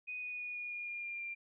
sine tone with pitch steps, 2489 / 2473 / 2458 / 2442 / 2427 / 2411 / 2396 / 2381 Hz, D#7 / D#7 / D#7 / D#7 / D#7 / D7 / D7 / D7, 0 / -11 / -22 / -33 / -44 / +45 / +34 / +23 cents, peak -39 dBFS, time 0.07-1.35 s, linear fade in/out 20 ms, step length 160 ms, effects none

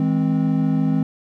triangle chord, E augmented, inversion none, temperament equal with one note detuned, 161.14 / 207.7 / 261.6 Hz, E3 / G#3 / B#3, -39 / 0 / 0 cents, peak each -18 / -21 / -18 dBFS, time 0-1.03 s, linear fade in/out 2 ms, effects none

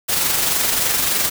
white noise with amplitude modulation, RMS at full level -17 dBFS, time 0.08-1.3 s, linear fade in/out 20 ms, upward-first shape sine, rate 23.3 Hz, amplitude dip 35%, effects none

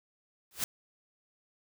white noise with exponential growth, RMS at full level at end -27 dBFS, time 0.51-0.64 s, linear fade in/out 1 ms, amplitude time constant 27 ms, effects none

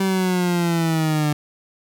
30% pulse linear sweep, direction down, 193.4 to 148 Hz, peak -15 dBFS, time 0-1.33 s, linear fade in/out 5 ms, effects none

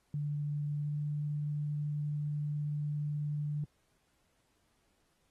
sine tone with pitch glide, 146.83 to 147.94 Hz, D3 to D3, 0 to +13 cents, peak -32 dBFS, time 0.14-3.64 s, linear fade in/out 2 ms, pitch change +13 cents, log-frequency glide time 0.77-0.98 s, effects pink hiss -75 dBFS RMS until 5.3 s + AAC 32 kbps

